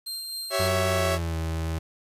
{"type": "tone with tremolo", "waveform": "sawtooth", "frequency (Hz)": 4174, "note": "C8", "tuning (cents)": -5, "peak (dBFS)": -28, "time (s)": [0.06, 0.68], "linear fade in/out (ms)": 10, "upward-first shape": "sine", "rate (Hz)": 3.9, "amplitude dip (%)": 30}
{"type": "chord", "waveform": "sawtooth", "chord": "C# diminished", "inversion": "second", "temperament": "equal with one note detuned", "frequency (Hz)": [384.4, 554.4, 659.3], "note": ["G4", "C#5", "E5"], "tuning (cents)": [-34, 0, 0], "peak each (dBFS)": [-28, -23, -23], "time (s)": [0.5, 1.19], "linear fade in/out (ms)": 50}
{"type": "tone with pitch glide", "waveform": "35% pulse", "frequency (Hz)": [92, 81.02], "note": ["F#2", "E2"], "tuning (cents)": [-9, -29], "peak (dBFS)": -25, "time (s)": [0.59, 1.79], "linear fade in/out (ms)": 10, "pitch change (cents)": -220, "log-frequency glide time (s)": [0.88, 1.35]}
{"effects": ["resampled to 32000 Hz", "9-bit"]}